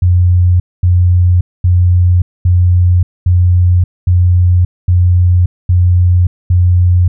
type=tone bursts; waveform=sine; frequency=89.3 Hz; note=F2; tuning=39 cents sharp; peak=-5 dBFS; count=9; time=0.02-7.08 s; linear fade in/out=5 ms; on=580 ms; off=230 ms; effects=none